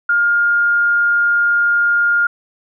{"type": "tone", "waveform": "sine", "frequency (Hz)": 1413, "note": "F6", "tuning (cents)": 20, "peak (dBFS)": -11, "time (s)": [0.09, 2.27], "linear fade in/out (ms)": 5, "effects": []}